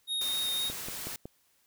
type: tone with vibrato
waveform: square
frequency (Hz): 3718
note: A#7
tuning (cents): -5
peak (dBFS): -30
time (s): 0.07-0.72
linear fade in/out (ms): 50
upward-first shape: square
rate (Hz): 3.9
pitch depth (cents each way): 10
type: noise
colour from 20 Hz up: white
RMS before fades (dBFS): -39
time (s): 0.21-1.16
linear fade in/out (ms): 2
type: click train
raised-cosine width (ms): 2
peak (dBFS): -27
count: 4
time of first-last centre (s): 0.7-1.256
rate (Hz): 5.4
effects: white hiss -69 dBFS RMS until 1.66 s